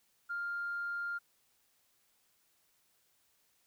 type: tone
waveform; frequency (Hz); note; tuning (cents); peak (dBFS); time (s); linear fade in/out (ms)
sine; 1400; F6; +4; -34; 0.29-1.19; 20
effects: tanh soft clip ceiling -30 dBFS + white hiss -73 dBFS RMS until 3.66 s